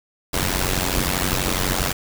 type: noise with amplitude modulation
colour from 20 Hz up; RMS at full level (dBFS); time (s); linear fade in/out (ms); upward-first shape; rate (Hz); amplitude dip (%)
pink; -18; 0.33-1.93; 10; sine; 92.2; 90
effects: none